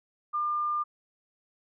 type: tone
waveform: sine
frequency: 1200 Hz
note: D6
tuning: 37 cents sharp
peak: -26 dBFS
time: 0.33-0.84 s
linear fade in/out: 20 ms
effects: none